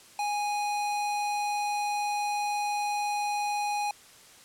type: tone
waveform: square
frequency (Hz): 827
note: G#5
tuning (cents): -8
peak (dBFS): -28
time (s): 0.19-3.91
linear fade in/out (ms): 2
effects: white hiss -53 dBFS RMS until 4.44 s + low-pass 10000 Hz 12 dB/octave